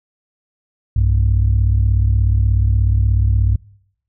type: tone pair together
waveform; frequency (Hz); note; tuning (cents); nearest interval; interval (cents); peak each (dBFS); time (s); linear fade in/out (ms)
sine; 62.4 / 99.05; B1 / G2; +19 / +18; minor sixth; 799; -13; 0.96-3.56; 5
effects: noise-tail reverb RT60 0.7 s tail -24 dB re dry + tanh soft clip ceiling -6 dBFS